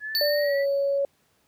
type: linear sweep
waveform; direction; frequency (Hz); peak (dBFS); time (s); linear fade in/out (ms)
sine; up; 1700 to 1981; -30; 0-0.66; 50
type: tone with exponential decay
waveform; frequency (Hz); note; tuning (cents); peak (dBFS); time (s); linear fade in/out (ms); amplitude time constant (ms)
square; 4488; C#8; +21; -21; 0.15-0.98; 0; 180
type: tone with pitch glide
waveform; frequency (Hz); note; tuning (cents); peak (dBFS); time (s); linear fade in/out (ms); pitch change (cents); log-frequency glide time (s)
sine; 587.3 to 557.9; D5 to C#5; 0 to +11; -21; 0.21-1.05; 2; -89; 0.41-0.56
effects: pink hiss -66 dBFS RMS until 1.47 s + high-pass 80 Hz 12 dB/octave